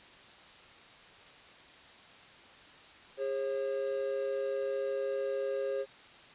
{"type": "tone pair together", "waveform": "triangle", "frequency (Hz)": [407.4, 540.6], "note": ["G#4", "C#5"], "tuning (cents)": [-33, -44], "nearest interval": "perfect fourth", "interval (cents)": 489, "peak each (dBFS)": [-33, -31], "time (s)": [3.17, 5.86], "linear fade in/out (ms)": 50, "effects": ["white hiss -54 dBFS RMS until 6.34 s", "resampled to 8000 Hz"]}